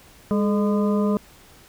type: harmonic tone with a mistuned harmonic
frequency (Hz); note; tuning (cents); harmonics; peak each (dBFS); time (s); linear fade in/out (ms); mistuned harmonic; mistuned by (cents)
203.9; G#3; -32; 1 / 2 / 3 / 5 / 6; -19 / -25 / -29 / -33 / -35; 0.31-1.17; 0; 2; +87
effects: pink hiss -50 dBFS RMS until 1.68 s